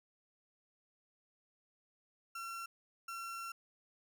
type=tone bursts at uneven times; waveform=35% pulse; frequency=1359 Hz; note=F6; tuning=48 cents flat; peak=-40 dBFS; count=2; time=2.35-2.66 / 3.08-3.52 s; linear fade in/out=5 ms; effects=none